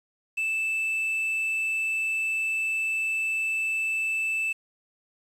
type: tone with quantisation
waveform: triangle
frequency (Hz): 2637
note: E7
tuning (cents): 0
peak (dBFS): -23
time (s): 0.37-4.53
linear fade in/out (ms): 10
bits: 8
effects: low-pass 12000 Hz 12 dB/octave